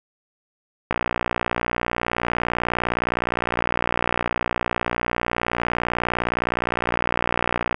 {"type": "click train", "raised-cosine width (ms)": 0.5, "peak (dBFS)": -6, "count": 409, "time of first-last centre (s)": [0.91, 7.744], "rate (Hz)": 59.7, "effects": []}